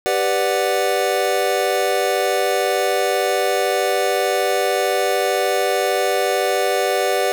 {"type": "chord", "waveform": "square", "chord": "G major seventh", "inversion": "none", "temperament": "equal", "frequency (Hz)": [392, 493.9, 587.3, 740], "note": ["G4", "B4", "D5", "F#5"], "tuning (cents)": [0, 0, 0, 0], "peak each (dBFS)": -23, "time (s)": [0.06, 7.32], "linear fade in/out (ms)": 0, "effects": []}